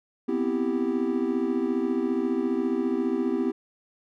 triangle chord, C major seventh, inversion third, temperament equal, 246.9 / 261.6 / 329.6 / 392 Hz, B3 / C4 / E4 / G4, 0 / 0 / 0 / 0 cents, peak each -27 dBFS, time 0.28-3.52 s, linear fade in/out 10 ms, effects none

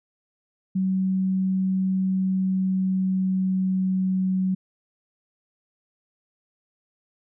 sine tone with pitch glide, 188.8 to 187.39 Hz, F#3 to F#3, +35 to +22 cents, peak -20 dBFS, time 0.75-4.55 s, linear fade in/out 10 ms, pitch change -13 cents, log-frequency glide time 2.05-4.29 s, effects none

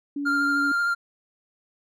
sine tone, 285.2 Hz, C#4, 49 cents sharp, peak -26 dBFS, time 0.16-0.72 s, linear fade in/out 5 ms
triangle tone with vibrato, 1396.9 Hz, F6, in tune, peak -19 dBFS, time 0.25-0.95 s, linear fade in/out 20 ms, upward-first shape sine, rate 13 Hz, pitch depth 15 cents each way
effects none

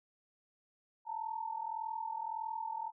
sine tone pair together, 880 / 921.7 Hz, A5 / A#5, 0 / -20 cents, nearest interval minor second, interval 80 cents, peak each -39 / -40 dBFS, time 1.05-2.92 s, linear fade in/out 50 ms, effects none

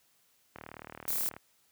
click train, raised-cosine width 0.5 ms, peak -28 dBFS, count 32, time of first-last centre 0.56-1.365 s, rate 38.5 Hz
violet noise, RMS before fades -32 dBFS, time 1.08-1.29 s, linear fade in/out 0 ms
effects white hiss -69 dBFS RMS until 1.71 s + high-pass 60 Hz 12 dB/octave

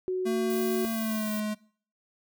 sine tone, 370 Hz, F#4, in tune, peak -26 dBFS, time 0.08-0.85 s, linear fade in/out 0 ms
square tone with pitch glide, 225 to 212.4 Hz, A3 to G#3, +39 to +39 cents, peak -29 dBFS, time 0.25-1.55 s, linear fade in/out 20 ms, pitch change -100 cents, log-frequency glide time 0.93-1.32 s
violet noise, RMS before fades -39 dBFS, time 0.5-1.4 s, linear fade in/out 2 ms
effects noise-tail reverb RT60 0.5 s tail -23 dB re dry

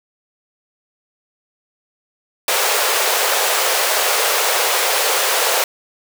pink high-pass noise, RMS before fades -17 dBFS, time 2.48-5.64 s, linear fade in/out 2 ms, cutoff 430 Hz, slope 48 dB/octave, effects none

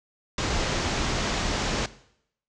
pink low-pass noise, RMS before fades -27 dBFS, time 0.38-1.86 s, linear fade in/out 2 ms, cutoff 7100 Hz, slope 48 dB/octave, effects noise-tail reverb RT60 0.7 s tail -17 dB re dry

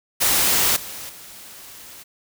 white noise with level steps, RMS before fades -18 / -34 / -41 dBFS, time 0.2-2.04 s, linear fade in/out 20 ms, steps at 0.76 / 1.09 s, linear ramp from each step 5 ms, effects none

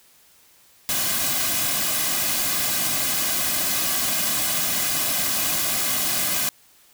white noise with comb filter, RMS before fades -23 dBFS, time 0.89-6.49 s, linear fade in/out 0 ms, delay 2.2 ms, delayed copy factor -0.65, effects white hiss -55 dBFS RMS until 6.93 s

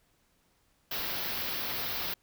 white band-stop noise, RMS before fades -34 dBFS, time 0.91-2.14 s, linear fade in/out 5 ms, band 5300 to 13000 Hz, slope 48 dB/octave, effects pink hiss -70 dBFS RMS until 2.22 s

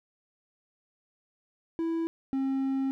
triangle tone pair in turn, 329.6 / 268.5 Hz, E4 / C4, 0 / +45 cents, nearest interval major third, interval 355 cents, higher first, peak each -25 / -24 dBFS, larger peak second, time 1.79-2.07 / 2.33-2.91 s, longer second, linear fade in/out 0 ms, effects none

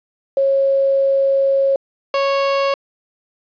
sine / 30% pulse tone pair in turn, 546 / 552.7 Hz, C#5 / C#5, -26 / -5 cents, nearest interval unison, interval 21 cents, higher second, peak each -12 dBFS, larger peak neither, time 0.37-1.76 / 2.14-2.74 s, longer first, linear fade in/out 2 ms, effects resampled to 11025 Hz + 8-bit

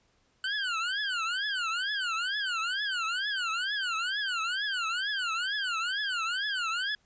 25% pulse tone with vibrato, 1490 Hz, F#6, 12 cents sharp, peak -25 dBFS, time 0.44-6.95 s, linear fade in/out 2 ms, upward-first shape triangle, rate 2.2 Hz, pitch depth 260 cents each way, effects pink hiss -69 dBFS RMS until 7.05 s + resampled to 16000 Hz

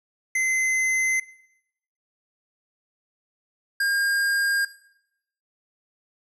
square tone pair in turn, 2057 / 1613.2 Hz, C7 / G6, -30 / +49 cents, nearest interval major third, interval 421 cents, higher first, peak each -21 dBFS, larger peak neither, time 0.35-1.2 / 3.8-4.65 s, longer neither, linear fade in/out 5 ms, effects noise-tail reverb RT60 0.8 s tail -18 dB re dry + low-pass 12000 Hz 12 dB/octave

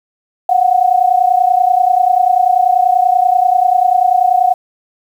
sine tone pair together, 717 / 747.3 Hz, F5 / F#5, +45 / +17 cents, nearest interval minor second, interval 72 cents, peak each -11 dBFS, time 0.49-4.54 s, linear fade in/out 5 ms, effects 7-bit

